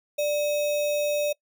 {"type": "tone with sample-and-hold", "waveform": "sine", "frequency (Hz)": 590, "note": "D5", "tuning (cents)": 8, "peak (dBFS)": -22, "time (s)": [0.18, 1.33], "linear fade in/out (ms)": 10, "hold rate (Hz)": 3150, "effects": ["noise-tail reverb RT60 0.1 s tail -24 dB re dry"]}